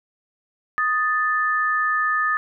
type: tone pair together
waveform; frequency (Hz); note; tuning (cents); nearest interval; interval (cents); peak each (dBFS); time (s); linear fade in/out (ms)
sine; 1244.5 / 1760; D#6 / A6; 0 / 0; tritone; 600; -21; 0.78-2.37; 0
effects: none